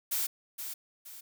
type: noise with echo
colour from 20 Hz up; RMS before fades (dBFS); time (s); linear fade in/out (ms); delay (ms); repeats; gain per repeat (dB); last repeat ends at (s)
blue; -31; 0.11-0.27; 10; 470; 2; -8; 1.21
effects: none